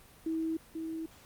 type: tone with echo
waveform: sine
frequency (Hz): 322.9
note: E4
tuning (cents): -36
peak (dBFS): -30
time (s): 0.26-0.57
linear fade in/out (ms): 5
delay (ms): 490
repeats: 1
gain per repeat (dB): -5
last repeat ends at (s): 1.06
effects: pink hiss -57 dBFS RMS until 1.25 s + Opus 32 kbps